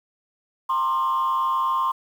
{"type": "tone with frequency modulation", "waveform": "sine", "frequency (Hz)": 1058, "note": "C6", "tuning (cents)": 19, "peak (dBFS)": -18, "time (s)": [0.69, 1.92], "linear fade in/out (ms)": 10, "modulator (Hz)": 132, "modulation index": 0.67, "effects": ["tanh soft clip ceiling -17 dBFS", "8-bit"]}